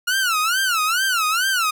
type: tone with vibrato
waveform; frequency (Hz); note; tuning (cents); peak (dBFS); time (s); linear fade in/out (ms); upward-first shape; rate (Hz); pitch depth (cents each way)
sawtooth; 1400; F6; +4; -14; 0.07-1.71; 10; sine; 2.3; 210
effects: none